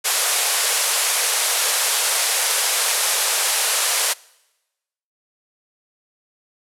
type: band-pass noise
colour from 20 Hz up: white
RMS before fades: -20 dBFS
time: 0.04-4.14 s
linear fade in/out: 20 ms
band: 440 to 12000 Hz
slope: 48 dB/octave
effects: noise-tail reverb RT60 1.0 s tail -24 dB re dry